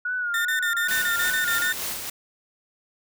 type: tone with vibrato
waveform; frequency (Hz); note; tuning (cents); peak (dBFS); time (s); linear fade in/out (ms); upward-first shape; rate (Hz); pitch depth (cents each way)
sine; 1447; F#6; -39; -24; 0.05-1.72; 5; sine; 2.5; 61
type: tone bursts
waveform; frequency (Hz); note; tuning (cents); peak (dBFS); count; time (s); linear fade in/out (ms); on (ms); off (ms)
35% pulse; 1808; A6; +47; -22; 10; 0.34-1.728; 2; 110; 32
type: noise with tremolo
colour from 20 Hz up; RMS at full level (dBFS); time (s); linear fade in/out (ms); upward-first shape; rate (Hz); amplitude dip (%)
white; -29; 0.88-2.1; 5; sine; 3.3; 45
effects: none